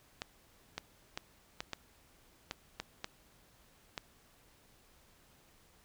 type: clicks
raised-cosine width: 0.2 ms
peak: -20 dBFS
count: 9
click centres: 0.219 / 0.78 / 1.175 / 1.605 / 1.733 / 2.511 / 2.8 / 3.044 / 3.978 s
effects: pink hiss -65 dBFS RMS until 5.84 s